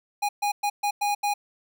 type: tone bursts at uneven times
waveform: square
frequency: 821 Hz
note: G#5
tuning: 20 cents flat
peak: -23 dBFS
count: 6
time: 0.22-0.29 / 0.42-0.52 / 0.63-0.7 / 0.83-0.91 / 1.01-1.15 / 1.23-1.34 s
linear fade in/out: 10 ms
effects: none